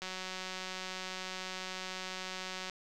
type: click train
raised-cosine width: 0.2 ms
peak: -23 dBFS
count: 499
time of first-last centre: 0.02-2.697 s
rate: 186 Hz
effects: none